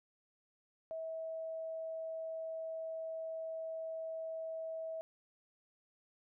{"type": "tone", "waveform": "sine", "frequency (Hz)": 647, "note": "E5", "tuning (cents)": -32, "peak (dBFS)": -39, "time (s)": [0.91, 5.01], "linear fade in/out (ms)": 0, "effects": []}